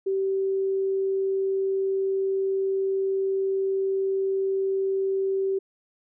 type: tone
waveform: sine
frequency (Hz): 386.6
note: G4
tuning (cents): -24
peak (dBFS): -22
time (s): 0.06-5.59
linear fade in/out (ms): 10
effects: none